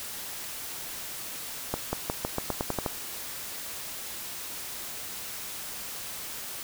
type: accelerating click train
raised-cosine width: 1 ms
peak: -13 dBFS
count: 10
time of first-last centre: 1.74-2.862 s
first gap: 190 ms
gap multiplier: 0.89
effects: white hiss -38 dBFS RMS until 6.63 s